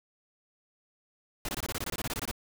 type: noise bursts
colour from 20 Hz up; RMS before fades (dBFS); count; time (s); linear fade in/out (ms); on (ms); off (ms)
pink; -34; 15; 1.45-2.313; 2; 37; 22
effects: none